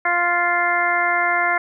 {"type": "harmonic tone", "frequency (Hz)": 349.2, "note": "F4", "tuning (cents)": 0, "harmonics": [1, 2, 3, 4, 5, 6], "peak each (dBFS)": [-32, -22, -24, -23, -23, -22], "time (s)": [0.05, 1.58], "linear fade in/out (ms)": 5, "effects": []}